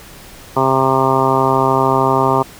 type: harmonic tone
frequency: 132.9 Hz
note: C3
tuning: 27 cents sharp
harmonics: 1 / 2 / 3 / 4 / 5 / 6 / 7 / 8 / 9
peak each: -21 / -21 / -18 / -23 / -20 / -21 / -17 / -20 / -20 dBFS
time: 0.56-2.43 s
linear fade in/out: 10 ms
effects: pink hiss -38 dBFS RMS until 2.59 s